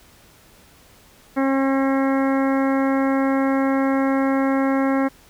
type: harmonic tone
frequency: 270 Hz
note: C#4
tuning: 45 cents flat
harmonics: 1 / 2 / 3 / 4 / 5 / 6 / 7 / 8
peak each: -18 / -24 / -28 / -30 / -32 / -34 / -35 / -36 dBFS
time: 1.36-5.09 s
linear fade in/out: 20 ms
effects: pink hiss -51 dBFS RMS until 5.29 s